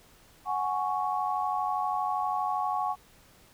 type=chord; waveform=sine; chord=F# suspended second; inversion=none; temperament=just; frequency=740 / 832.5 / 1110 Hz; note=F#5 / G#5 / C#6; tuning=0 / +4 / +2 cents; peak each=-31 dBFS; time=0.45-2.96 s; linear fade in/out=50 ms; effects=pink hiss -58 dBFS RMS until 3.53 s